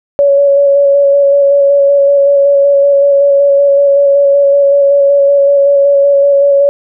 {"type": "tone with vibrato", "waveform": "sine", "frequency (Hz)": 562, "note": "C#5", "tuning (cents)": 24, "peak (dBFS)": -4, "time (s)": [0.19, 6.69], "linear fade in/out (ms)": 0, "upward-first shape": "square", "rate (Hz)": 5.3, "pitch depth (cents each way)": 13, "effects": []}